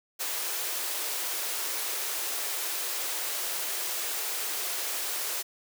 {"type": "high-pass noise", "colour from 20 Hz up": "white", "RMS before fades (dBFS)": -32, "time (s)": [0.19, 5.43], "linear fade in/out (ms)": 20, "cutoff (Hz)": 330, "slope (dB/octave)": 48, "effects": []}